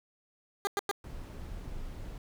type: tone bursts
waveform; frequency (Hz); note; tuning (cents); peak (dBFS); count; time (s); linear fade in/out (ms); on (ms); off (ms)
15% pulse; 403; G4; +48; -22; 3; 0.65-0.913; 0; 21; 100
type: noise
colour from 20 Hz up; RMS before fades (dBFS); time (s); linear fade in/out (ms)
brown; -41; 1.04-2.18; 2
effects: none